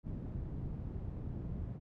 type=low-pass noise; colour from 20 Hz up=white; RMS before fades=-41 dBFS; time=0.03-1.8 s; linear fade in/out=50 ms; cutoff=140 Hz; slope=12 dB/octave; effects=none